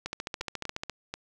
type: two click trains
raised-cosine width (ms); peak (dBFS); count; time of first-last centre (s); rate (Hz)
0.2; -16 / -17; 12 / 4; 0.06-0.835 / 0.41-1.14; 14.2 / 4.11
effects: none